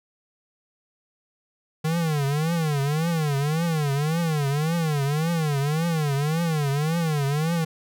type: tone with vibrato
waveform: square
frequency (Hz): 153.4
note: D#3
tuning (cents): -24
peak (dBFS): -22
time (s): 1.84-7.65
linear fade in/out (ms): 10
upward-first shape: triangle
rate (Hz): 1.8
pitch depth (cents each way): 210
effects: none